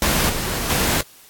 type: noise with level steps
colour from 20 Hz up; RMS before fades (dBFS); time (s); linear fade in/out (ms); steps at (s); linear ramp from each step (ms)
pink; -18 / -24 / -19; 0.02-1.01; 2; 0.29 / 0.69; 10
effects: white hiss -47 dBFS RMS until 1.29 s + AAC 64 kbps